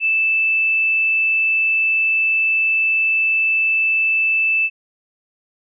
sine tone, 2637 Hz, E7, in tune, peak -14 dBFS, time 0-4.7 s, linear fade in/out 50 ms, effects none

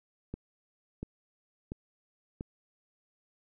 click train, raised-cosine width 3 ms, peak -24 dBFS, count 4, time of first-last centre 0.34-2.409 s, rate 1.45 Hz, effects none

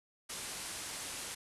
white low-pass noise, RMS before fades -43 dBFS, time 0.29-1.35 s, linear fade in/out 10 ms, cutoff 11000 Hz, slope 48 dB/octave, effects resampled to 32000 Hz

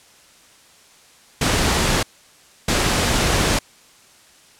pink noise bursts at uneven times, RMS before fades -18 dBFS, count 2, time 1.41-2.03 / 2.68-3.59 s, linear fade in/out 5 ms, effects white hiss -50 dBFS RMS until 4.59 s + low-pass 9000 Hz 12 dB/octave

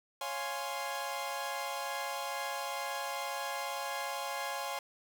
sawtooth chord, Db major seventh, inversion none, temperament equal, 554.4 / 698.5 / 830.6 / 1046.5 Hz, Db5 / F5 / Ab5 / C6, 0 / 0 / 0 / 0 cents, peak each -38 / -39 / -36 / -37 dBFS, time 0.21-4.79 s, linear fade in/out 2 ms, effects none

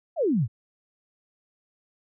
sine exponential sweep, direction down, 746 to 98 Hz, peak -20 dBFS, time 0.16-0.48 s, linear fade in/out 50 ms, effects none

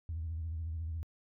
sine tone with vibrato, 81.2 Hz, E2, 26 cents flat, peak -34 dBFS, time 0.09-1.03 s, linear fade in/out 0 ms, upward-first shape sine, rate 14 Hz, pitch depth 83 cents each way, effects tanh soft clip ceiling -31 dBFS

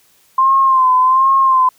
sine tone with vibrato, 1047 Hz, C6, 1 cent sharp, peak -8 dBFS, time 0.38-1.69 s, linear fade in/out 5 ms, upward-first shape sine, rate 1.3 Hz, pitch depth 53 cents each way, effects white hiss -53 dBFS RMS until 1.78 s

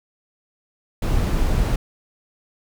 brown noise, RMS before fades -19 dBFS, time 1.02-1.76 s, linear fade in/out 5 ms, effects none

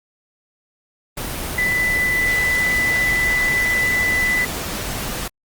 sine tone in noise, 1993 Hz, B6, 15 cents sharp, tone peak -16 dBFS, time 1.58-4.45 s, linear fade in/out 5 ms, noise pink, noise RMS -26 dBFS, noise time 1.17-5.28 s, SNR +7 dB, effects Opus 24 kbps

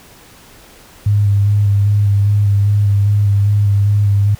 sine tone with vibrato, 101.8 Hz, G#2, 34 cents flat, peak -9 dBFS, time 1.06-4.35 s, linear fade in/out 5 ms, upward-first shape square, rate 2.5 Hz, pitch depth 19 cents each way, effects pink hiss -42 dBFS RMS until 4.39 s

